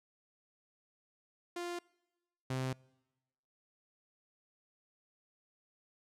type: tone pair in turn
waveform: sawtooth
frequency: 349 / 130.31 Hz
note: F4 / C3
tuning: -1 / -7 cents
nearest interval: octave + perfect fourth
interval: 1706 cents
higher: first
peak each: -34 / -30 dBFS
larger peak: second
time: 1.56-1.79 / 2.5-2.73 s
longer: neither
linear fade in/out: 5 ms
effects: noise-tail reverb RT60 1.0 s tail -25 dB re dry + low-pass 10000 Hz 12 dB/octave